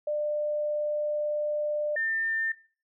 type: tone pair in turn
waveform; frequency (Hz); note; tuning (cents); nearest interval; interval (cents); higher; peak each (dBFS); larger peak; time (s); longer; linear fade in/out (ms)
sine; 597 / 1798.8; D5 / A6; +28 / +38; octave + perfect fifth; 1910; second; -26; neither; 0.07-1.96 / 1.96-2.52; first; 5
effects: noise-tail reverb RT60 0.4 s tail -18 dB re dry